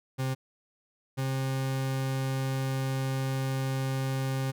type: tone pair in turn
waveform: 40% pulse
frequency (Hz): 131.7 / 133.38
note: C3 / C3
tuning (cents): +12 / +34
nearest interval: unison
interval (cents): 22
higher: second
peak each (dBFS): -27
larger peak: neither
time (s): 0.18-0.35 / 1.17-4.52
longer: second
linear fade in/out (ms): 20
effects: none